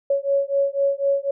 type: beating tone pair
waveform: sine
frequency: 554.4 / 558.4 Hz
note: C#5 / C#5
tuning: 0 / +13 cents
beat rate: 4 Hz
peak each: -21 dBFS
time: 0.1-1.31 s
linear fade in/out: 5 ms
effects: none